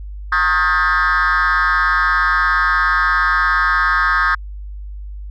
sine tone with frequency modulation, 1426 Hz, F6, 36 cents sharp, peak -10 dBFS, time 0.32-4.35 s, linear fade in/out 5 ms, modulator 169 Hz, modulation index 2, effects tanh soft clip ceiling -11 dBFS + added 50 Hz sine -27 dBFS peak until 5.3 s

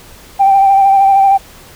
sine tone with vibrato, 784 Hz, G5, in tune, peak -4 dBFS, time 0.39-1.38 s, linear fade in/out 20 ms, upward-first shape sine, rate 13 Hz, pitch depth 26 cents each way, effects tanh soft clip ceiling 0 dBFS + pink hiss -38 dBFS RMS until 1.75 s

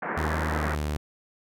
white band-pass noise, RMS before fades -31 dBFS, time 0.02-0.75 s, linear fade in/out 5 ms, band 150 to 1900 Hz, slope 48 dB/octave
sawtooth tone with pitch glide, 77.78 to 74.91 Hz, D#2 to D2, 0 to +35 cents, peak -23 dBFS, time 0.17-0.97 s, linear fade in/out 5 ms, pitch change -65 cents, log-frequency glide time 0.5-0.65 s
effects none

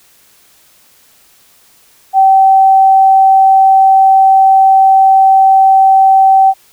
sine tone, 771 Hz, G5, 29 cents flat, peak -3 dBFS, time 2.13-6.54 s, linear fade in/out 50 ms, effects white hiss -47 dBFS RMS until 6.72 s

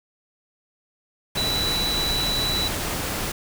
sine tone in noise, 3951 Hz, B7, in tune, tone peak -23 dBFS, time 1.37-2.68 s, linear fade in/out 5 ms, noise pink, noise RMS -27 dBFS, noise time 1.35-3.32 s, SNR +1 dB, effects none

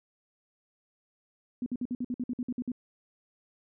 sine tone bursts, 246.9 Hz, B3, in tune, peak -29 dBFS, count 12, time 1.62-2.718 s, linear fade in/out 2 ms, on 42 ms, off 54 ms, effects none

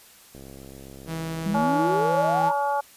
click train, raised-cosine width 2 ms, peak -30 dBFS, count 88, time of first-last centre 0.35-1.641 s, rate 67.4 Hz
sawtooth tone with pitch glide, 162.6 to 163.64 Hz, E3 to E3, -23 to -12 cents, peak -25 dBFS, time 1.06-2.52 s, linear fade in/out 50 ms, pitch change +11 cents, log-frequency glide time 1.37-2.13 s
sine exponential sweep, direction up, 185 to 932.3 Hz, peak -23 dBFS, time 1.46-2.52 s, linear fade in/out 5 ms
harmonic tone, 283.9 Hz, C#4, 41 cents sharp, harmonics 2 / 3 / 4 / 5, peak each -28 / -23 / -32 / -34 dBFS, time 1.54-2.81 s, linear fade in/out 10 ms
effects white hiss -51 dBFS RMS until 2.96 s + resampled to 32000 Hz

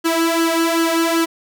sawtooth tone with flanger, 330.7 Hz, E4, 6 cents sharp, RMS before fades -17 dBFS, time 0.04-1.26 s, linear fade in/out 20 ms, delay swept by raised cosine 0.65 to 2.35 ms, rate 2.6 Hz, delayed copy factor +0.7, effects none

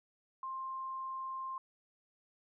sine tone, 1055 Hz, C6, 14 cents sharp, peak -38 dBFS, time 0.43-1.58 s, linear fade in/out 2 ms, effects none

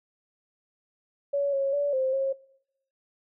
sine tone with pitch steps, 565 / 548 / 574 / 524 / 540 Hz, C#5 / C#5 / D5 / C5 / C#5, +33 / -20 / -40 / +2 / -45 cents, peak -23 dBFS, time 1.33-2.33 s, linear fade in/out 10 ms, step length 200 ms, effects noise-tail reverb RT60 0.8 s tail -23 dB re dry

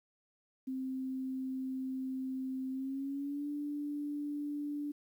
sine tone with pitch glide, 261.6 to 291.9 Hz, C4 to D4, 0 to -10 cents, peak -35 dBFS, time 0.67-4.92 s, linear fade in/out 10 ms, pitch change +190 cents, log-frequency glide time 2.7-3.49 s, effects 11-bit

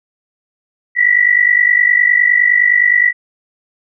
sine tone pair together, 1929.3 / 1979 Hz, B6 / B6, -41 / +3 cents, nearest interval unison, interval 44 cents, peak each -11 dBFS, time 0.95-3.13 s, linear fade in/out 50 ms, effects none

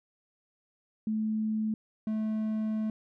sine / triangle tone pair in turn, 217.2 / 217.2 Hz, A3 / A3, -22 / -22 cents, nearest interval unison, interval 0 cents, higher neither, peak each -27 / -26 dBFS, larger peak second, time 1.07-1.74 / 2.07-2.9 s, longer second, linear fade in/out 2 ms, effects none

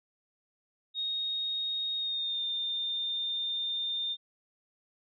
sine tone with pitch glide, 3732 to 3615 Hz, A#7 to A7, +1 to +46 cents, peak -30 dBFS, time 0.94-4.17 s, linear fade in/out 50 ms, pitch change -55 cents, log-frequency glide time 1.97-2.43 s, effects none

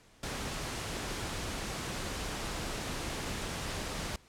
pink noise, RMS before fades -37 dBFS, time 0.23-4.16 s, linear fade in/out 2 ms, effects pink hiss -61 dBFS RMS until 4.28 s + low-pass 9000 Hz 12 dB/octave

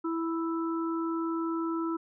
harmonic tone, 329.6 Hz, E4, in tune, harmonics 1 / 3 / 4, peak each -29 / -40 / -37 dBFS, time 0.04-1.97 s, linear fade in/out 10 ms, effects none

